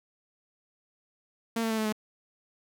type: tone with pitch steps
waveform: sawtooth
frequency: 228.4 / 224.7 / 221.1 / 217.6 / 214.1 Hz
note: A#3 / A3 / A3 / A3 / A3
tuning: -35 / +37 / +9 / -19 / -47 cents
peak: -23 dBFS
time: 1.56-1.925 s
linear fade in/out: 5 ms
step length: 73 ms
effects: none